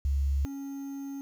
sine / triangle tone pair in turn, 69.3 / 276.5 Hz, C#2 / C#4, 0 / -4 cents, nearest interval 2 octaves, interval 2396 cents, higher second, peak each -24 / -33 dBFS, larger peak first, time 0.05-0.45 / 0.45-1.21 s, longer second, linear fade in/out 0 ms, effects 9-bit

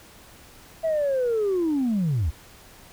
sine linear sweep, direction down, 659.3 to 63.9 Hz, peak -19 dBFS, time 0.83-2.31 s, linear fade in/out 20 ms, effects tanh soft clip ceiling -18 dBFS + pink hiss -49 dBFS RMS until 2.92 s

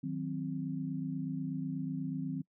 sine chord, C diminished, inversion first, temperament equal with one note detuned, 156.83 / 185 / 261.6 Hz, Eb3 / Gb3 / C4, +14 / 0 / 0 cents, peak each -38 / -40 / -37 dBFS, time 0.03-2.42 s, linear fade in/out 10 ms, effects noise-tail reverb RT60 0.1 s tail -25 dB re dry

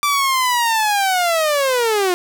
sawtooth linear sweep, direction down, 1174.7 to 349.2 Hz, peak -11 dBFS, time 0.03-2.14 s, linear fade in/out 0 ms, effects none

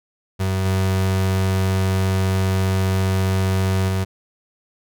35% pulse tone with level steps, 94.9 Hz, F#2, 44 cents sharp, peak -17 / -15 / -17 dBFS, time 0.39-4.05 s, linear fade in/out 20 ms, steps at 0.65 / 3.88 s, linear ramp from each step 10 ms, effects none

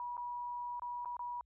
sine tone with dropouts, 969 Hz, B5, 33 cents flat, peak -38 dBFS, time 0-1.41 s, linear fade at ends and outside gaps 1 ms, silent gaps 0.169-0.178 / 0.796-0.82 / 1.048-1.057 / 1.168-1.193 s, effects added 60 Hz sine -70 dBFS peak until 1.45 s

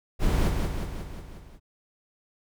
brown noise with echo, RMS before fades -22 dBFS, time 0.19-0.52 s, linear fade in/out 50 ms, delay 180 ms, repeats 6, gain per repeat -4 dB, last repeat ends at 1.6 s, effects none

